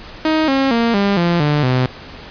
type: tone with pitch steps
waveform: sawtooth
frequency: 314 / 270.2 / 232.5 / 200.1 / 172.2 / 148.19 / 127.52 Hz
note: D#4 / C#4 / A#3 / G3 / F3 / D3 / C3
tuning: +16 / -44 / -4 / +36 / -24 / +16 / -44 cents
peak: -9 dBFS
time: 0.25-1.86 s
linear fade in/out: 2 ms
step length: 230 ms
effects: pink hiss -35 dBFS RMS until 2.3 s + resampled to 11025 Hz